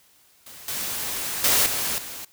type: noise with level steps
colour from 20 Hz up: white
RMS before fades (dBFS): -43 / -29 / -19 / -26 / -36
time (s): 0.46-2.25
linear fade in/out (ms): 5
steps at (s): 0.68 / 1.44 / 1.66 / 1.98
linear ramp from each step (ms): 2
effects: white hiss -58 dBFS RMS until 2.32 s